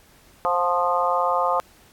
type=harmonic tone with a mistuned harmonic; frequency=175.6 Hz; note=F3; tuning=10 cents sharp; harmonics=3 / 4 / 5 / 6 / 7; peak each=-25 / -25 / -25 / -25 / -25 dBFS; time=0.45-1.6 s; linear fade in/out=0 ms; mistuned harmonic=4; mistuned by=+19 cents; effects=pink hiss -54 dBFS RMS until 1.92 s + AAC 64 kbps